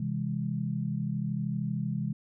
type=chord; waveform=sine; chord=C augmented; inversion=none; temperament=just; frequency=130.81 / 163.52 / 204.4 Hz; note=C3 / E3 / G#3; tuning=0 / -14 / -27 cents; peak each=-33 dBFS; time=0-2.13 s; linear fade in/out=5 ms; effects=none